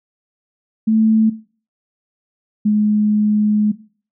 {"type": "tone pair in turn", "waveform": "sine", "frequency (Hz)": [220, 210.8], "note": ["A3", "G#3"], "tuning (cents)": [0, 26], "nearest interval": "minor second", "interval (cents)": 74, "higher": "first", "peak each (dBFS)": -11, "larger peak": "neither", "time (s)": [[0.87, 1.3], [2.65, 3.72]], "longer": "second", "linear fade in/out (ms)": 10, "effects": ["noise-tail reverb RT60 0.4 s tail -17 dB re dry"]}